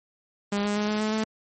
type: tone with pitch steps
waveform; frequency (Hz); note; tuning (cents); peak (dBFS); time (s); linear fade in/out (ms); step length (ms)
sawtooth; 203.1 / 206.1 / 209.1 / 212.1 / 215.2 / 218.3; G#3 / G#3 / G#3 / G#3 / A3 / A3; -38 / -13 / +12 / +37 / -38 / -13; -20; 0.52-1.24; 5; 120
effects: MP3 32 kbps